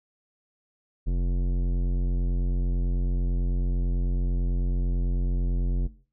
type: tone with tanh clipping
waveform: sine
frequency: 44.54 Hz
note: F1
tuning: 35 cents sharp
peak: -24 dBFS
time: 1.06-5.88 s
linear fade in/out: 20 ms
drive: 15 dB
effects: noise-tail reverb RT60 0.4 s tail -18 dB re dry